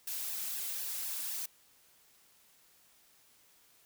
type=noise with flanger; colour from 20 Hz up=blue; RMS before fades=-38 dBFS; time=0.07-1.46 s; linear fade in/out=5 ms; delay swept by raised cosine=1.1 to 3.3 ms; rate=4 Hz; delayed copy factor=+0.75; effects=white hiss -65 dBFS RMS until 3.85 s